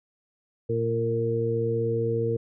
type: harmonic tone with a mistuned harmonic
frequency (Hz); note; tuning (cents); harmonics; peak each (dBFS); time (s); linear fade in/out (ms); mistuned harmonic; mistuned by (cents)
114.9; A#2; -25; 1 / 2 / 3 / 4; -28 / -35 / -33 / -25; 0.69-2.37; 10; 1; +19
effects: none